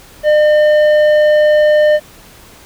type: tone with tanh clipping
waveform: sine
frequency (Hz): 604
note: D5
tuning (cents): +48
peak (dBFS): -8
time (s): 0.23-2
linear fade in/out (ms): 50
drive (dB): 9
effects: pink hiss -40 dBFS RMS until 2.65 s